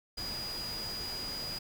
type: tone in noise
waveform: sine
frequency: 4900 Hz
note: D#8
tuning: 27 cents flat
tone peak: -37 dBFS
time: 0.17-1.59 s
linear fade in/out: 10 ms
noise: pink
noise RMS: -43 dBFS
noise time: 0.17-1.59 s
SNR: +3 dB
effects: none